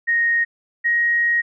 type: tone pair in turn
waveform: sine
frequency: 1864.7 / 1883.1 Hz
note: A#6 / A#6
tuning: 0 / +17 cents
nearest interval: unison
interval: 17 cents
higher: second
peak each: -15 dBFS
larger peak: neither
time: 0.07-0.45 / 0.84-1.42 s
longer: second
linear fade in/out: 20 ms
effects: none